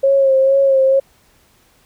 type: tone with vibrato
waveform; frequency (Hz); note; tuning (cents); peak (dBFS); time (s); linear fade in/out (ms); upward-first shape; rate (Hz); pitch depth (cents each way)
sine; 540; C#5; -45; -9; 0.03-1; 10; sine; 2.2; 32
effects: pink hiss -54 dBFS RMS until 1.85 s